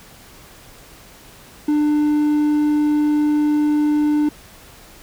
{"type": "tone", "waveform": "triangle", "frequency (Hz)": 298.3, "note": "D4", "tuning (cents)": 27, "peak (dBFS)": -12, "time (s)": [1.68, 4.29], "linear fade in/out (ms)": 5, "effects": ["pink hiss -44 dBFS RMS until 5.02 s"]}